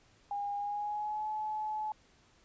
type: tone with pitch glide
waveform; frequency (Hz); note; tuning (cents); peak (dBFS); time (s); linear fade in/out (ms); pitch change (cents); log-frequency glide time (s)
sine; 812 to 857.3; G#5 to A5; -39 to -45; -33; 0.31-1.92; 2; +94; 0.56-1.27
effects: pink hiss -65 dBFS RMS until 2.44 s + resampled to 16000 Hz